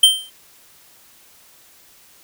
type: tone with exponential decay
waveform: square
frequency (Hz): 3130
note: G7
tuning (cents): -3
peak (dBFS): -5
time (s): 0.03-0.3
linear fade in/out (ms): 5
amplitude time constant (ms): 58
effects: white hiss -50 dBFS RMS until 2.23 s

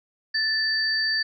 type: tone pair together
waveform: sine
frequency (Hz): 1760 / 4615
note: A6 / D8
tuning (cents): 0 / -31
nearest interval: octave + perfect fourth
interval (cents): 1669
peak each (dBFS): -24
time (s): 0.34-1.23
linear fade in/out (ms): 10
effects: none

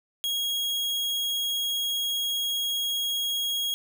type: tone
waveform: 40% pulse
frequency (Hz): 3295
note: G#7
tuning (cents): -14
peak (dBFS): -25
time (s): 0.24-3.74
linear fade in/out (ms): 0
effects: none

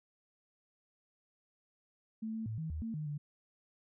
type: tone with pitch steps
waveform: sine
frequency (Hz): 220.7 / 222.5 / 110.3 / 159.4 / 77.8 / 225.8 / 152.7 / 146.9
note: A3 / A3 / A2 / D#3 / D#2 / A3 / D#3 / D3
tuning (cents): +5 / +20 / +5 / +42 / 0 / +45 / -32 / +1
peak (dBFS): -36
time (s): 2.22-3.18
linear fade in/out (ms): 10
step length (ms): 120
effects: none

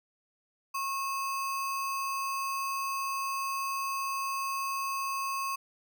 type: tone with sample-and-hold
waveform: sine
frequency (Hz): 1088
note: C#6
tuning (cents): -33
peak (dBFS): -30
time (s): 0.74-5.56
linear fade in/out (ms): 10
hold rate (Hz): 3675
effects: none

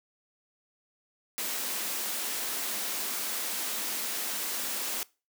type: high-pass noise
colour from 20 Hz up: white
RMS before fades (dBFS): -33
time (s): 1.38-5.03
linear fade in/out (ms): 0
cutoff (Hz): 190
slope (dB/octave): 96
effects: noise-tail reverb RT60 0.3 s tail -22 dB re dry

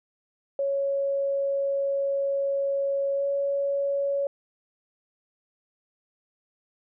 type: tone with pitch glide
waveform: sine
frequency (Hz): 554.4 to 559.5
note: C#5 to C#5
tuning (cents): 0 to +16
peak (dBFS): -23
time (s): 0.59-4.27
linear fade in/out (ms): 2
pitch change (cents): +16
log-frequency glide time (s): 3.15-3.24
effects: none

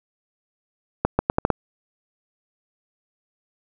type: accelerating click train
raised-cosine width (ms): 1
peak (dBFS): -3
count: 6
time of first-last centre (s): 1.05-1.503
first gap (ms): 140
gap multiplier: 0.78
effects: none

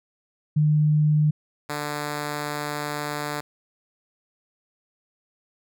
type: tone pair in turn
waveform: sine / 5% pulse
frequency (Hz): 151.4 / 147.69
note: D#3 / D3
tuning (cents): -47 / +10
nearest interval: unison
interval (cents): 43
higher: first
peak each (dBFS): -16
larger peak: neither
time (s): 0.56-1.31 / 1.69-3.41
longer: second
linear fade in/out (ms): 10
effects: none

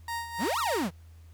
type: tone with tremolo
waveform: 30% pulse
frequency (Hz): 932.3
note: A#5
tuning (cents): 0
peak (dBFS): -28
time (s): 0.08-0.84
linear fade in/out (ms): 2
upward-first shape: sine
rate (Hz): 3.6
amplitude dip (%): 65
type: exponential two-way sweep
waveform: 45% pulse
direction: up then down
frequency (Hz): 146.7 to 1427 to 146.7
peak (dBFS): -27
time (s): 0.38-0.91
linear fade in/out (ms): 50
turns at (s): 0.59
effects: added 82 Hz sine -48 dBFS peak until 1.33 s + pink hiss -65 dBFS RMS until 1.33 s

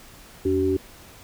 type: tone cluster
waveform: sine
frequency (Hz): 86.6 / 286.3 / 379.3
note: F2 / D4 / F#4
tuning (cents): -14 / -44 / +43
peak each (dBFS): -28 / -24 / -21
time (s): 0.45-0.77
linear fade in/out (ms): 5
effects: pink hiss -47 dBFS RMS until 1.23 s

